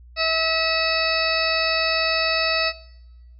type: harmonic tone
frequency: 647 Hz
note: E5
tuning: 32 cents flat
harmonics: 1 / 2 / 3 / 4 / 6 / 7 / 8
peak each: -25 / -27 / -28 / -25 / -28 / -26 / -28 dBFS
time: 0.16-2.73 s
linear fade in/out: 50 ms
effects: noise-tail reverb RT60 1.0 s tail -21 dB re dry + added 60 Hz sine -43 dBFS peak until 3.39 s